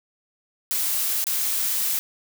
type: noise with dropouts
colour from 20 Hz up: blue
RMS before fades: -24 dBFS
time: 0.71-1.99 s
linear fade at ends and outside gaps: 0 ms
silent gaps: 1.241-1.268 s
effects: none